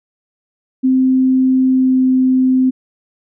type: tone with pitch glide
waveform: sine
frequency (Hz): 260 to 258.4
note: C4 to C4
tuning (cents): -11 to -21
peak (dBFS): -9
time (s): 0.83-2.71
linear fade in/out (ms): 20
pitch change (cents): -10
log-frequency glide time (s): 1.68-2.04
effects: none